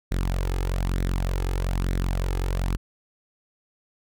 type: tone with flanger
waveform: sawtooth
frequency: 45.28 Hz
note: F#1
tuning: 37 cents flat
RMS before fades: -25 dBFS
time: 0.11-2.77 s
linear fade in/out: 10 ms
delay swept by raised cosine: 0.51 to 2.41 ms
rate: 1.1 Hz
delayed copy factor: +0.55
effects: none